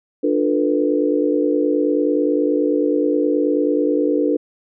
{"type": "chord", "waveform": "sine", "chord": "B half-diminished seventh", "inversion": "first", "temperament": "just", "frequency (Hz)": [296.3, 355.6, 444.5, 493.9], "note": ["D4", "F4", "A4", "B4"], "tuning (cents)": [15, 31, 18, 0], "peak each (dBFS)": [-18, -23, -21, -21], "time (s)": [0.23, 4.37], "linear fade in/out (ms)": 10, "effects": []}